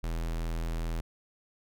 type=tone; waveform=square; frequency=41.2 Hz; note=E1; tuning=in tune; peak=-31 dBFS; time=0.03-1.01 s; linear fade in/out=10 ms; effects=none